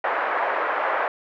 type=band-pass noise; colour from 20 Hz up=pink; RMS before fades=-24 dBFS; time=0.04-1.08 s; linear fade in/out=2 ms; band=540 to 1800 Hz; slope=24 dB/octave; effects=none